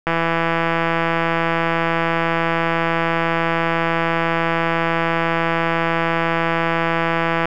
click train, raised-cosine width 0.5 ms, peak -4 dBFS, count 1227, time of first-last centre 0.07-7.456 s, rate 166 Hz, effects none

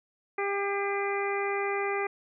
harmonic tone with a mistuned harmonic, 399.4 Hz, G4, 32 cents sharp, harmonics 1 / 2 / 3 / 4 / 5 / 6, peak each -30 / -34 / -36 / -40 / -35 / -38 dBFS, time 0.38-2.07 s, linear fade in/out 5 ms, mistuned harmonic 5, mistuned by +22 cents, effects none

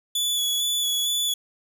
sawtooth tone with vibrato, 3423 Hz, A7, 48 cents flat, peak -19 dBFS, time 0.15-1.34 s, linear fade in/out 5 ms, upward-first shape square, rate 2.2 Hz, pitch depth 19 cents each way, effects none

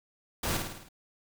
pink noise with echo, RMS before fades -31 dBFS, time 0.43-0.57 s, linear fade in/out 5 ms, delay 53 ms, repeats 6, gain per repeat -4 dB, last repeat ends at 0.888 s, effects none

